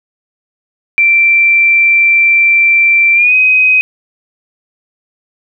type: tone with pitch glide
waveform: sine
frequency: 2349 to 2518 Hz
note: D7 to D#7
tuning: 0 to +20 cents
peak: -5 dBFS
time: 0.98-3.81 s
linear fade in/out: 0 ms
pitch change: +120 cents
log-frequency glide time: 3.14-3.34 s
effects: none